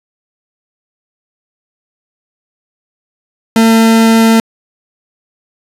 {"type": "tone", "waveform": "40% pulse", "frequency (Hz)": 225.5, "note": "A3", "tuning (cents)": 43, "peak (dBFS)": -4, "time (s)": [3.56, 4.4], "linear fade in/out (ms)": 2, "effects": ["resampled to 32000 Hz", "7-bit"]}